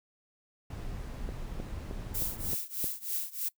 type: noise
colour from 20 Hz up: brown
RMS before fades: -39 dBFS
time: 0.7-2.55 s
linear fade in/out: 5 ms
type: click train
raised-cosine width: 2 ms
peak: -25 dBFS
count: 6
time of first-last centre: 1.29-2.843 s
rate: 3.22 Hz
type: noise with tremolo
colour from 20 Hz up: violet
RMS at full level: -31 dBFS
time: 2.14-3.49 s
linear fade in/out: 10 ms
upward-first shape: triangle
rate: 3.2 Hz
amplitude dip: 95%
effects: noise-tail reverb RT60 0.1 s tail -21 dB re dry